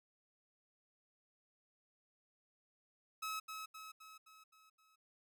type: tone with echo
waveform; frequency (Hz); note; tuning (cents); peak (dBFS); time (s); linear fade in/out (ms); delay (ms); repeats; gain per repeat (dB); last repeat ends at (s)
sawtooth; 1287; E6; -42; -36; 3.22-3.4; 10; 260; 6; -5; 4.96
effects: none